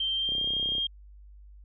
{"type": "tone with pitch glide", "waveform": "sine", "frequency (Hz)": [3144, 3219], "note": ["G7", "G7"], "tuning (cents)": [4, 45], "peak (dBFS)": -26, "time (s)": [0, 0.87], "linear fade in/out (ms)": 5, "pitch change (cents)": 41, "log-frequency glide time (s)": [0.11, 0.5]}
{"type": "click train", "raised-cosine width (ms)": 2, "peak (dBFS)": -29, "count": 17, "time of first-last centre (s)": [0.29, 0.782], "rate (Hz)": 32.5}
{"effects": ["added 50 Hz sine -47 dBFS peak until 1.64 s"]}